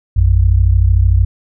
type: tone pair together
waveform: sine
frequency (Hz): 57.81 / 91.1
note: A#1 / F#2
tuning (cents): -14 / -26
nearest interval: minor sixth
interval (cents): 788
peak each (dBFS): -10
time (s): 0.16-1.25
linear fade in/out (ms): 10
effects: none